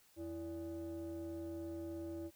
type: tone with frequency modulation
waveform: sine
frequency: 332.1 Hz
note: E4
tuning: 13 cents sharp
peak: -40 dBFS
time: 0.16-2.31 s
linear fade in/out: 50 ms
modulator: 247 Hz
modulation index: 0.74
effects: tanh soft clip ceiling -39 dBFS + white hiss -68 dBFS RMS until 2.35 s